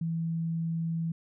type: tone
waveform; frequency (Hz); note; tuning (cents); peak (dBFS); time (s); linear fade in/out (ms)
sine; 164.81; E3; 0; -28; 0.01-1.12; 5
effects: none